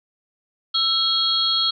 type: tone cluster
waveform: sine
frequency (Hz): 1327 / 3281 / 3901 / 4293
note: E6 / G#7 / B7 / C8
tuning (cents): +11 / -22 / -22 / +44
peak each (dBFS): -28 / -21 / -26 / -21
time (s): 0.74-1.71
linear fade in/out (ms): 10
effects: none